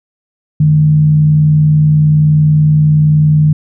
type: tone with frequency modulation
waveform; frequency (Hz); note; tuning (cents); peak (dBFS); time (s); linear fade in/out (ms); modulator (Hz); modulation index
sine; 151.8; D#3; -42; -5; 0.6-3.53; 5; 61.1; 0.23
effects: none